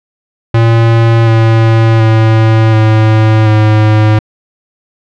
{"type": "tone with pitch steps", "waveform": "square", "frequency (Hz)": [114.8, 112.96, 111.15, 109.36, 107.61], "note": ["A#2", "A2", "A2", "A2", "A2"], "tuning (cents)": [-26, 46, 18, -10, -38], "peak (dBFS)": -5, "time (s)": [0.54, 4.19], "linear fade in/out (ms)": 5, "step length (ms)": 730, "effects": ["low-pass 3000 Hz 12 dB/octave"]}